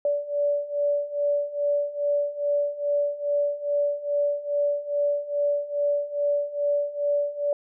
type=beating tone pair; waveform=sine; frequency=577 / 579.4 Hz; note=D5 / D5; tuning=-31 / -24 cents; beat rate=2.4 Hz; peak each=-27 / -24 dBFS; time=0.05-7.53 s; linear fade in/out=2 ms; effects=none